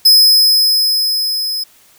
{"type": "tone with level ramp", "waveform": "45% pulse", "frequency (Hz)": 5100, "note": "D#8", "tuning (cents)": 42, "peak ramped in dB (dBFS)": [-4, -18], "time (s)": [0.05, 1.64], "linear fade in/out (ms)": 10, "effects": ["white hiss -48 dBFS RMS until 1.98 s"]}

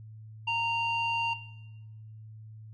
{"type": "tone with low-pass filter", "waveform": "square", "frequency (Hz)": 926, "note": "A#5", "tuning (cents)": -12, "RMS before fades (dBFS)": -29, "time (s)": [0.47, 1.34], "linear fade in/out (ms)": 10, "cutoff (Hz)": 2900, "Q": 5.1, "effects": ["noise-tail reverb RT60 1.0 s tail -17 dB re dry", "added 109 Hz sine -44 dBFS peak until 2.73 s"]}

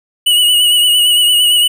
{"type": "tone with vibrato", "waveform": "square", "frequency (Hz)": 2925, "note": "F#7", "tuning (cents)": -21, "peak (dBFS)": -8, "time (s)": [0.26, 1.68], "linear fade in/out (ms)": 10, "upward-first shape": "sine", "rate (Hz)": 8.8, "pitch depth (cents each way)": 40, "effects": []}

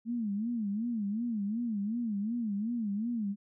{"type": "tone with vibrato", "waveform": "sine", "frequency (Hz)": 219.1, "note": "A3", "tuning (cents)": -7, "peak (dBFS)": -30, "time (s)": [0.05, 3.36], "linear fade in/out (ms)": 50, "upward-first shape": "sine", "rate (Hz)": 2.7, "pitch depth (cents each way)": 170, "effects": []}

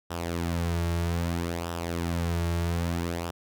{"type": "tone with flanger", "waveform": "sawtooth", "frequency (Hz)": 85.1, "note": "F2", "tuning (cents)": -44, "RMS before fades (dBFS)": -29, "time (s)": [0.1, 3.31], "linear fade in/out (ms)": 10, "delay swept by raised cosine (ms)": [0.45, 4.05], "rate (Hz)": 0.62, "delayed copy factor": -0.6, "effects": []}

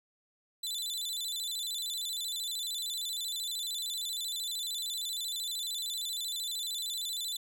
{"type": "tone with vibrato", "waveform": "sawtooth", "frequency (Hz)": 3746, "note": "A#7", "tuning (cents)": 8, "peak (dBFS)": -31, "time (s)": [0.63, 7.37], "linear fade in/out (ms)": 5, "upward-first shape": "square", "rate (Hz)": 13, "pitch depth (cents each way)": 110, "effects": []}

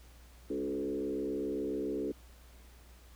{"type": "tone with frequency modulation", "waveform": "sine", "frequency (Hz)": 360, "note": "F#4", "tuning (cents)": -47, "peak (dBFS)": -32, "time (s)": [0.5, 2.12], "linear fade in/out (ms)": 5, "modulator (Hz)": 67.2, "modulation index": 1.6, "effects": ["added 60 Hz sine -54 dBFS peak until 3.15 s", "pink hiss -61 dBFS RMS until 3.15 s"]}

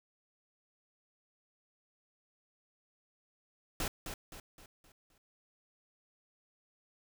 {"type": "noise with echo", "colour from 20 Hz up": "pink", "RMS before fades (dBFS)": -35, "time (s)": [3.8, 3.88], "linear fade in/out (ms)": 2, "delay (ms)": 260, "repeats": 5, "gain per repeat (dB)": -7, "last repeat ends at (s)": 5.18, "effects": []}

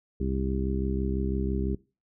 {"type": "harmonic tone", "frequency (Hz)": 66, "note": "C2", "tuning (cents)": 16, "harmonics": [1, 2, 3, 4, 5, 6], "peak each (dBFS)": [-29, -35, -32, -37, -36, -35], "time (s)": [0.2, 1.75], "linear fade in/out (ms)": 5, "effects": ["noise-tail reverb RT60 0.3 s tail -21 dB re dry"]}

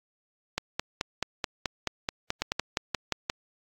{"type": "two click trains", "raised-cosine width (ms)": 0.2, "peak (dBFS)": [-9, -10], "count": [6, 10], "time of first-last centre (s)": [[2.42, 3.299], [0.58, 2.52]], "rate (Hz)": [5.69, 4.64], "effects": ["AAC 64 kbps"]}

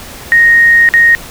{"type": "tone with dropouts", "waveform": "sine", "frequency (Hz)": 1864.7, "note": "A#6", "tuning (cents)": 0, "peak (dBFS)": -3, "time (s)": [0.32, 1.15], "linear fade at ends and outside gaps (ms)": 0, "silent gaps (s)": [0.889, 0.938], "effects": ["pink hiss -29 dBFS RMS until 1.3 s"]}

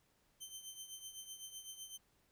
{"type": "tone with tremolo", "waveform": "15% pulse", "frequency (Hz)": 3100, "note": "G7", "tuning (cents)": -20, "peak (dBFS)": -38, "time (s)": [0.4, 1.98], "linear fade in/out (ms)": 20, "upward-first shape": "triangle", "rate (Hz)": 7.9, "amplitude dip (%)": 75, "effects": ["pink hiss -75 dBFS RMS until 2.31 s"]}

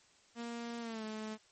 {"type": "tone with pitch glide", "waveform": "sawtooth", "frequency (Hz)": [234.9, 216.7], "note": ["A#3", "A3"], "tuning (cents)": [13, -26], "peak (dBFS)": -36, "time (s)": [0.35, 1.38], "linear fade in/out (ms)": 50, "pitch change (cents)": -139, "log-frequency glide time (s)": [0.8, 1.04], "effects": ["white hiss -66 dBFS RMS until 1.51 s", "MP3 32 kbps"]}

